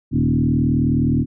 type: tone with frequency modulation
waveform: sine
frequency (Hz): 190.4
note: F#3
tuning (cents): +50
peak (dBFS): -14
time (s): 0.11-1.26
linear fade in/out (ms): 50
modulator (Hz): 39.5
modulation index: 2.7
effects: none